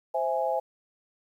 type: chord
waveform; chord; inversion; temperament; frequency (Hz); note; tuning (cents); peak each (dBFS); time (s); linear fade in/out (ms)
sine; C augmented; none; equal; 523.3 / 659.3 / 830.6; C5 / E5 / G#5; 0 / 0 / 0; -29; 0.14-0.6; 10
effects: 10-bit